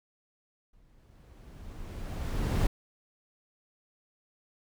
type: noise with exponential growth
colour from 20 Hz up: brown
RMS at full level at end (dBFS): -24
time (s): 0.73-2.67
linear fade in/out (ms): 5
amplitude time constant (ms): 420
effects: none